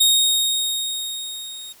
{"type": "tone with level ramp", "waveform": "sawtooth", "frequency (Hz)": 3729, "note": "A#7", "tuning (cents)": 0, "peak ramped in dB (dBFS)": [-9, -31], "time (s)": [0, 1.73], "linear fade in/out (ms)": 10, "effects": ["white hiss -50 dBFS RMS until 1.8 s"]}